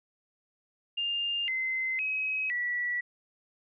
sine tone with pitch steps, 2807 / 2061 / 2545 / 1947 Hz, F7 / C7 / D#7 / B6, +8 / -27 / +39 / -25 cents, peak -28 dBFS, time 0.97-3.01 s, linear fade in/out 10 ms, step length 510 ms, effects none

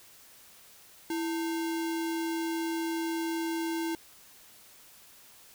sine tone with sample-and-hold, 329.6 Hz, E4, in tune, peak -29 dBFS, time 1.1-3.95 s, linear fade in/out 2 ms, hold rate 1225 Hz, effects white hiss -55 dBFS RMS until 5.54 s

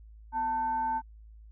sine tone with frequency modulation, 890 Hz, A5, 20 cents sharp, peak -27 dBFS, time 0.32-1.02 s, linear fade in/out 50 ms, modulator 640 Hz, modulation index 0.31, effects added 54 Hz sine -48 dBFS peak until 1.51 s

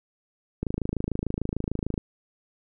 click train, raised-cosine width 3 ms, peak -14 dBFS, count 37, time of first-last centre 0.63-1.978 s, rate 26.7 Hz, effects none

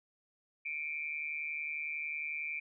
sine tone with amplitude modulation, 2353 Hz, D7, 3 cents sharp, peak -32 dBFS, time 0.65-2.6 s, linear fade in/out 10 ms, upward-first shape sine, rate 151 Hz, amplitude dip 80%, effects none

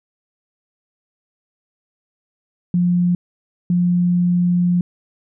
sine tone bursts at uneven times, 176.6 Hz, F3, 20 cents sharp, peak -13 dBFS, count 2, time 2.74-3.15 / 3.7-4.81 s, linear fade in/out 2 ms, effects none

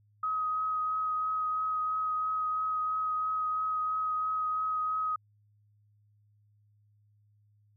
sine tone with vibrato, 1263 Hz, D#6, 26 cents sharp, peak -28 dBFS, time 0.23-5.16 s, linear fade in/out 5 ms, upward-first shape triangle, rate 3 Hz, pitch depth 15 cents each way, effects added 104 Hz sine -63 dBFS peak until 7.76 s

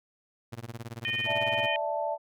sawtooth tone with tremolo, 116.6 Hz, A#2, 1 cent sharp, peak -31 dBFS, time 0.52-1.68 s, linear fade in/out 10 ms, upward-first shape sine, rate 18 Hz, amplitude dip 100%
harmonic tone, 615 Hz, D#5, 20 cents flat, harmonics 3 / 4 / 5, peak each -33 / -31 / -33 dBFS, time 1.05-1.76 s, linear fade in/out 0 ms
sine chord, D suspended second, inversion none, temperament just, 587.3 / 660.7 / 881 Hz, D5 / E5 / A5, 0 / +4 / +2 cents, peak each -32 dBFS, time 1.25-2.18 s, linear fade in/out 50 ms
effects none

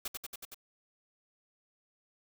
white noise with echo, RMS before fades -37 dBFS, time 0.05-0.08 s, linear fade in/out 5 ms, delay 93 ms, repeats 5, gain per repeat -2 dB, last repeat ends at 0.545 s, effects none

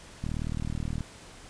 click train, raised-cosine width 5 ms, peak -20 dBFS, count 31, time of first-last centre 0.24-1.007 s, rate 39.1 Hz, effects pink hiss -49 dBFS RMS until 1.49 s + resampled to 22050 Hz

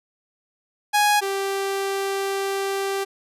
sawtooth tone pair in turn, 830.6 / 392 Hz, G#5 / G4, 0 / 0 cents, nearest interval octave + minor second, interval 1300 cents, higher first, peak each -12 / -19 dBFS, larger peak first, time 0.93-1.21 / 1.21-3.05 s, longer second, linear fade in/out 20 ms, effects resampled to 32000 Hz

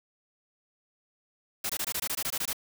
white noise bursts, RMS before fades -31 dBFS, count 12, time 1.64-2.531 s, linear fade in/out 5 ms, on 55 ms, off 21 ms, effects none

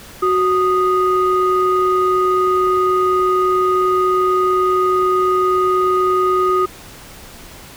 sine tone pair together, 370.6 / 1240 Hz, F#4 / D#6, +3 / -6 cents, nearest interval octave + major sixth, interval 2091 cents, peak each -14 dBFS, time 0.22-6.66 s, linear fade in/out 10 ms, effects tanh soft clip ceiling -7 dBFS + pink hiss -38 dBFS RMS until 7.76 s

